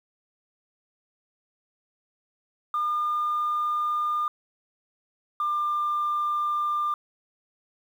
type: tone pair in turn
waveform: sine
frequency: 1208 / 1195.5 Hz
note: D6 / D6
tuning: +48 / +30 cents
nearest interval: unison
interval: 18 cents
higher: first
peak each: -22 dBFS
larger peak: neither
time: 2.74-4.28 / 5.4-6.94 s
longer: neither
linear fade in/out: 2 ms
effects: tanh soft clip ceiling -20 dBFS + 9-bit